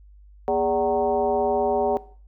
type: tone with frequency modulation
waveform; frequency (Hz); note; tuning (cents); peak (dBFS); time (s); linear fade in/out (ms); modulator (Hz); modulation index
sine; 582; D5; -16; -19; 0.48-1.97; 0; 171; 1.5
effects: noise-tail reverb RT60 0.5 s tail -19 dB re dry + added 50 Hz sine -46 dBFS peak until 2.27 s